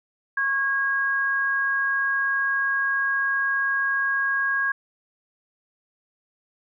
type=tone pair together; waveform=sine; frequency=1097.9 / 1637 Hz; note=C#6 / G#6; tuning=-17 / -25 cents; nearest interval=perfect fifth; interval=692 cents; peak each=-29 / -21 dBFS; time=0.37-4.72 s; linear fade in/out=5 ms; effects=none

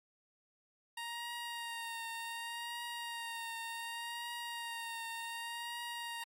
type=tone with vibrato; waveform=15% pulse; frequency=932.3 Hz; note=A#5; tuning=in tune; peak=-34 dBFS; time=0.97-6.24 s; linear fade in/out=5 ms; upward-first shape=triangle; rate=0.67 Hz; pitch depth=32 cents each way; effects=AAC 48 kbps

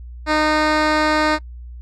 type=tone with low-pass filter; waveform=10% pulse; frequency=307 Hz; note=D#4; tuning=23 cents flat; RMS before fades=-17 dBFS; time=0.26-1.39 s; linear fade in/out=50 ms; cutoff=4500 Hz; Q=0.81; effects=noise-tail reverb RT60 0.1 s tail -24 dB re dry + added 60 Hz sine -32 dBFS peak until 1.81 s

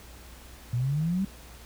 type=exponential sweep; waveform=sine; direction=up; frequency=116.54 to 200 Hz; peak=-24 dBFS; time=0.73-1.25 s; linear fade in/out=5 ms; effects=added 60 Hz sine -48 dBFS peak until 1.65 s + pink hiss -50 dBFS RMS until 1.65 s

